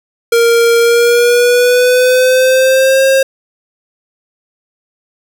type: tone with pitch glide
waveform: square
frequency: 466.2 to 535.5 Hz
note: A#4 to C5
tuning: 0 to +40 cents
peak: -7 dBFS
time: 0.32-3.23 s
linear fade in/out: 5 ms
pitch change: +240 cents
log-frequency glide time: 0.8-3.03 s
effects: none